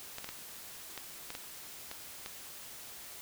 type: clicks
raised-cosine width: 0.2 ms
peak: -23 dBFS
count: 8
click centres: 0.184 / 0.244 / 0.29 / 0.977 / 1.304 / 1.351 / 1.914 / 2.261 s
effects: white hiss -48 dBFS RMS until 3.21 s